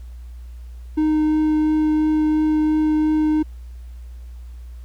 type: tone with vibrato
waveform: triangle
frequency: 308.2 Hz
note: D#4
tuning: 16 cents flat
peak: -13 dBFS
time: 0.97-3.43 s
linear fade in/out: 10 ms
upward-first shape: triangle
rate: 2.9 Hz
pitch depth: 8 cents each way
effects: added 60 Hz sine -33 dBFS peak until 4.84 s + pink hiss -58 dBFS RMS until 4.84 s